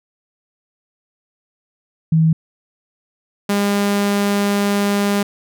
sine / sawtooth tone pair in turn, 160.6 / 202.3 Hz, E3 / G#3, -45 / -45 cents, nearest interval major third, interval 400 cents, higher second, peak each -10 / -11 dBFS, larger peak first, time 2.12-2.33 / 3.49-5.23 s, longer second, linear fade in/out 5 ms, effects none

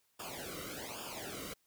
pink noise with flanger, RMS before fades -44 dBFS, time 0.19-1.54 s, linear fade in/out 10 ms, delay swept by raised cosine 0.49 to 1.19 ms, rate 1.2 Hz, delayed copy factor -0.95, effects white hiss -75 dBFS RMS until 1.66 s

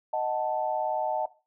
sine chord, D# diminished, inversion none, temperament equal, 622.3 / 740 / 880 Hz, D#5 / F#5 / A5, 0 / 0 / 0 cents, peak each -30 dBFS, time 0.13-1.26 s, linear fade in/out 5 ms, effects noise-tail reverb RT60 0.3 s tail -17 dB re dry

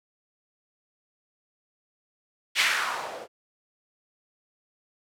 violet noise with low-pass filter sweep, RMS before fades -27 dBFS, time 2.55-3.28 s, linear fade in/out 50 ms, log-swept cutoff 2700 to 450 Hz, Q 2, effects none

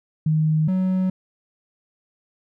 sine / triangle tone pair in turn, 155.9 / 186.47 Hz, D#3 / F#3, +4 / +14 cents, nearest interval minor third, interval 310 cents, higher second, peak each -16 dBFS, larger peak neither, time 0.26-0.68 / 0.68-1.1 s, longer neither, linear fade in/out 5 ms, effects none

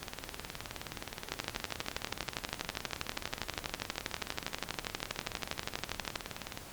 two click trains, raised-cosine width 0.2 ms, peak -14 / -20 dBFS, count 61 / 126, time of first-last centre 1.32-6.159 / 0.03-6.575 s, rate 12.4 / 19.1 Hz, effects pink hiss -48 dBFS RMS until 6.72 s + MP3 96 kbps

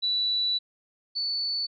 sine tone pair in turn, 3951 / 4474 Hz, B7 / C#8, 0 / +15 cents, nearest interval major second, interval 215 cents, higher second, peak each -23 / -26 dBFS, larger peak first, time 0.02-0.59 / 1.15-1.67 s, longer first, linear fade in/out 20 ms, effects none

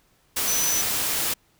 sine tone in noise, 6000 Hz, F#8, 23 cents sharp, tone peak -23 dBFS, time 0.47-0.82 s, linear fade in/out 10 ms, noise white, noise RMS -25 dBFS, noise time 0.36-1.34 s, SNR -1 dB, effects pink hiss -63 dBFS RMS until 1.59 s

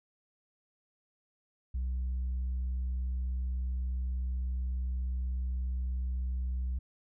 sine tone, 63.1 Hz, B1, 38 cents sharp, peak -28 dBFS, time 1.74-6.79 s, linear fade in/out 10 ms, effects tanh soft clip ceiling -29 dBFS

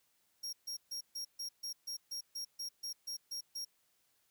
40% pulse tone bursts, 5588 Hz, F8, in tune, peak -38 dBFS, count 14, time 0.43-3.65 s, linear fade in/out 10 ms, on 100 ms, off 140 ms, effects white hiss -75 dBFS RMS until 4.3 s

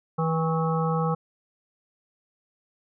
harmonic tone with a mistuned harmonic, 162.2 Hz, E3, 28 cents flat, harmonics 1 / 3 / 5 / 7 / 8, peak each -24 / -29 / -31 / -32 / -33 dBFS, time 0.18-1.15 s, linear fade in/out 10 ms, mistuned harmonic 7, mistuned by -45 cents, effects none

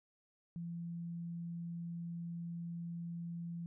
sine tone, 170 Hz, F3, 46 cents flat, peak -40 dBFS, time 0.56-3.66 s, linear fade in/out 0 ms, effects none

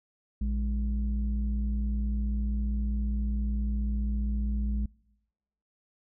sine tone pair together, 57.42 / 207.7 Hz, A#1 / G#3, -25 / 0 cents, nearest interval octave + minor seventh, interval 2225 cents, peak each -26 / -33 dBFS, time 0.41-4.86 s, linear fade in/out 5 ms, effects noise-tail reverb RT60 1.0 s tail -26 dB re dry + tanh soft clip ceiling -20 dBFS

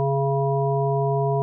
harmonic tone with a mistuned harmonic, 138.59 Hz, C#3, in tune, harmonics 1 / 3 / 5 / 7, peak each -22 / -24 / -26 / -29 dBFS, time 0-1.42 s, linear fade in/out 0 ms, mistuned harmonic 5, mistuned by -25 cents, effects none

